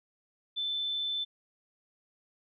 sine tone, 3526 Hz, A7, 3 cents sharp, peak -30 dBFS, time 0.56-1.25 s, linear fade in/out 20 ms, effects none

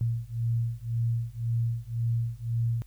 sine beating tone pair, 115.3 / 117.2 Hz, A#2 / A#2, -19 / +10 cents, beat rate 1.9 Hz, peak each -29 dBFS, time 0.01-2.82 s, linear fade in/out 0 ms, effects added 50 Hz sine -48 dBFS peak until 2.86 s + white hiss -65 dBFS RMS until 2.86 s

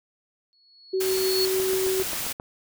sine tone with exponential growth, 4369 Hz, C#8, 26 cents flat, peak -22 dBFS, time 0.53-1.45 s, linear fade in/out 0 ms, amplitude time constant 200 ms
sine tone with tremolo, 378 Hz, F#4, 37 cents sharp, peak -21 dBFS, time 0.93-2.03 s, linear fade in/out 10 ms, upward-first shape triangle, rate 6.6 Hz, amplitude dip 25%
white noise, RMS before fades -30 dBFS, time 1-2.33 s, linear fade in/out 10 ms
click train, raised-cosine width 1 ms, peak -21 dBFS, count 7, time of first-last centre 1.6-2.399 s, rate 7.51 Hz
effects none

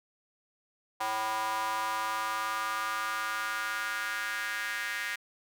square tone with high-pass filter sweep, 109.6 Hz, A2, 6 cents flat, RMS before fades -33 dBFS, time 1-5.16 s, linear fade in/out 10 ms, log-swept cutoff 880 to 1800 Hz, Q 3.9, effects none

